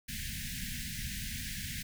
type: band-stop noise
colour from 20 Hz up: pink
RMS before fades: -39 dBFS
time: 0.08-1.83 s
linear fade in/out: 10 ms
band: 250 to 1600 Hz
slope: 96 dB/octave
effects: none